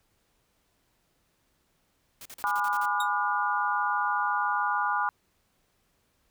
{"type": "noise bursts", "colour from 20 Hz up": "white", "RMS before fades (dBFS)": -44, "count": 8, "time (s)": [2.21, 2.857], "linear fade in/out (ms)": 2, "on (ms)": 45, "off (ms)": 41}
{"type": "chord", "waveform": "sine", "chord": "G# diminished seventh", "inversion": "none", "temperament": "just", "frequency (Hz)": [830.6, 996.7, 1196.1, 1435.3], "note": ["G#5", "B5", "D6", "F6"], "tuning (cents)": [0, 16, 31, 47], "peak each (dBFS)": -30, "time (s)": [2.44, 5.09], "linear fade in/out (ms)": 0}
{"type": "tone with exponential decay", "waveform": "sawtooth", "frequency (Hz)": 3729, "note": "A#7", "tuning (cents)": 0, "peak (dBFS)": -26, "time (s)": [3, 3.09], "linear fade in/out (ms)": 5, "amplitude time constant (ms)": 18}
{"effects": ["pink hiss -71 dBFS RMS until 6.3 s"]}